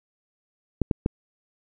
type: clicks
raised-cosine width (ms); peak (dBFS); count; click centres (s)
3; -8; 3; 0.817 / 0.912 / 1.061
effects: none